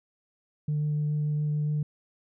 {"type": "tone with vibrato", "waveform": "sine", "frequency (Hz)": 149.7, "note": "D3", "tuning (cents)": 33, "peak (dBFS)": -23, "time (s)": [0.68, 1.83], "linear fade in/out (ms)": 5, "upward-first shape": "triangle", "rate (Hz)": 7, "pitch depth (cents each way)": 8, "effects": ["tanh soft clip ceiling -22 dBFS"]}